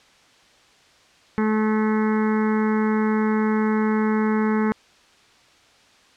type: harmonic tone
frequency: 216.2 Hz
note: A3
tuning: 30 cents flat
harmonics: 1 / 2 / 4 / 5 / 6 / 7 / 8 / 9 / 10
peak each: -19 / -25 / -31 / -33 / -35 / -36 / -37 / -38 / -39 dBFS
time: 1.38-4.72 s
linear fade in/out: 0 ms
effects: white hiss -54 dBFS RMS until 6.16 s + low-pass 5000 Hz 12 dB/octave